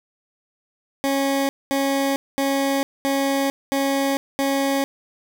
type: tone bursts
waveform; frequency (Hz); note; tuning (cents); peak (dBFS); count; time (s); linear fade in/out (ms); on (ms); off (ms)
20% pulse; 274.7; C#4; -16; -14; 6; 1.04-4.84; 0; 450; 220
effects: none